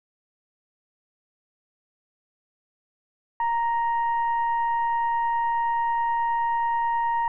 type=tone with frequency modulation; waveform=sine; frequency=932.3 Hz; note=A#5; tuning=in tune; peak=-21 dBFS; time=3.4-7.28 s; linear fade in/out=2 ms; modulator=937 Hz; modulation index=0.42; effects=none